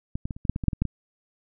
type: clicks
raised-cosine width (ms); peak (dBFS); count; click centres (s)
5; -16 / -17 / -19 / -27 / -19 / -7 / -16 / -18 / -6 / -17 / -10 / -15; 12; 0.155 / 0.255 / 0.308 / 0.365 / 0.452 / 0.496 / 0.561 / 0.638 / 0.683 / 0.732 / 0.82 / 0.853
effects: none